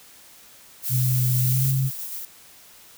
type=noise; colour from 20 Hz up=violet; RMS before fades=-27 dBFS; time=0.82-1.75 s; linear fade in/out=50 ms
type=tone with pitch glide; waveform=sine; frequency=126.2 to 133.09 Hz; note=B2 to C3; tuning=+38 to +30 cents; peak=-19 dBFS; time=0.89-1.91 s; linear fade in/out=50 ms; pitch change=+92 cents; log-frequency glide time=1.47-1.65 s
type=noise with tremolo; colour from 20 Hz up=violet; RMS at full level=-32 dBFS; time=1.35-2.25 s; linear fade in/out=2 ms; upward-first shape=square; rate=7.8 Hz; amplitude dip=25%
effects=white hiss -49 dBFS RMS until 2.97 s